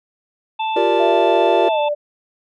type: harmonic tone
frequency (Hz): 880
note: A5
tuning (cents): 0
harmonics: 1 / 3 / 4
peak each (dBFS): -19 / -29 / -31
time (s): 0.59-1.89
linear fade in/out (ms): 10
type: chord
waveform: triangle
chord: G minor seventh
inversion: third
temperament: equal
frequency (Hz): 349.2 / 392 / 466.2 / 587.3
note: F4 / G4 / Bb4 / D5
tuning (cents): 0 / 0 / 0 / 0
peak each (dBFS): -18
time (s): 0.76-1.69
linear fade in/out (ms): 5
type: tone with pitch glide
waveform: sine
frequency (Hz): 673 to 589.3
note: E5 to D5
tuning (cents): +36 to +6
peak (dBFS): -17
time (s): 0.99-1.95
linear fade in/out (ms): 20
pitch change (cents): -230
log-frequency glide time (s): 1.69-1.8
effects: none

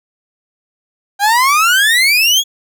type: exponential sweep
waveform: 30% pulse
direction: up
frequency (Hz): 784 to 3405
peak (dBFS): -6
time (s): 1.19-2.44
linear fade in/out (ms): 50
effects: none

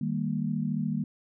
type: chord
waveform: sine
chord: Eb major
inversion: none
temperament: equal with one note detuned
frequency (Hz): 155.56 / 199.08 / 233.1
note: Eb3 / G3 / Bb3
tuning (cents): 0 / +27 / 0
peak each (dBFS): -31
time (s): 0.01-1.04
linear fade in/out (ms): 5
effects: none

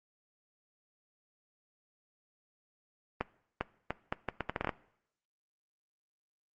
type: accelerating click train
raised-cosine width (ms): 0.5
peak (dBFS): -16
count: 12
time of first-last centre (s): 3.21-4.692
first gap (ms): 400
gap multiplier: 0.74
effects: noise-tail reverb RT60 0.7 s tail -20 dB re dry + Opus 24 kbps

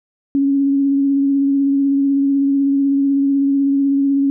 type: tone with vibrato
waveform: sine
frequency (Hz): 277.2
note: C#4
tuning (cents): 0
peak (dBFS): -12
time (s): 0.35-4.3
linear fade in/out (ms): 0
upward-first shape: triangle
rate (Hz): 16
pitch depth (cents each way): 23
effects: none

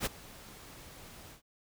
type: noise with ADSR envelope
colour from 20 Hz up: pink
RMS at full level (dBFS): -30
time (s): 0-1.42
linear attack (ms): 57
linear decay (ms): 20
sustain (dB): -21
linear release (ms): 110
effects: none

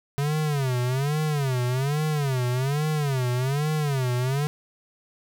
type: tone with vibrato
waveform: square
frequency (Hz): 138.1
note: C#3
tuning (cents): -6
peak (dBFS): -23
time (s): 0.18-4.47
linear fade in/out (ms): 0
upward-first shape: sine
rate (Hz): 1.2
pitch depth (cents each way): 200
effects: none

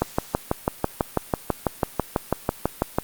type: click train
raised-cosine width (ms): 1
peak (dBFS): -5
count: 19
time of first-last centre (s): 0.02-2.985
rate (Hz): 6.07
effects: white hiss -43 dBFS RMS until 3.03 s + Opus 48 kbps

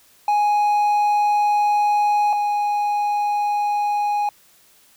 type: tone pair in turn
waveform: triangle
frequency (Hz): 830.6 / 827.3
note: G#5 / G#5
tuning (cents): 0 / -7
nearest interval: unison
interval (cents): 7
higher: first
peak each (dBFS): -13 / -16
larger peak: first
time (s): 0.28-2.33 / 2.33-4.29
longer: first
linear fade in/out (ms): 2
effects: white hiss -54 dBFS RMS until 4.96 s

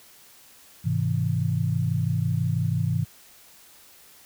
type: chord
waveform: sine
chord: Ab augmented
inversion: none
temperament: just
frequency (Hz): 103.83 / 129.78 / 162.23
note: Ab2 / C3 / E3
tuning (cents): 0 / -14 / -27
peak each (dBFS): -26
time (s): 0.84-3.05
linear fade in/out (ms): 20
effects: white hiss -52 dBFS RMS until 4.25 s

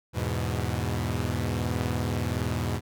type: chord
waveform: sawtooth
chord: E major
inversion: none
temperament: equal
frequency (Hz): 82.41 / 103.83 / 123.47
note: E2 / G#2 / B2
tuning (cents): 0 / 0 / 0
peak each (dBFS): -27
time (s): 0.13-2.81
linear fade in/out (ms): 50
effects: none

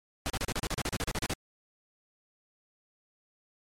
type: noise bursts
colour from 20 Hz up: pink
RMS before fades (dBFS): -31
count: 15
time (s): 0.26-1.335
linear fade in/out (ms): 0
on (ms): 39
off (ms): 35
effects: low-pass 10000 Hz 12 dB/octave + MP3 96 kbps

